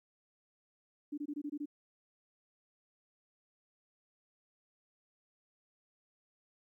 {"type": "tone bursts", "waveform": "sine", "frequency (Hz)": 292.7, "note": "D4", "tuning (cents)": -6, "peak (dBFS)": -36, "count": 7, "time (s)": [1.12, 1.658], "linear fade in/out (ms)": 10, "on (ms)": 58, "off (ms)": 22, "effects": ["13-bit"]}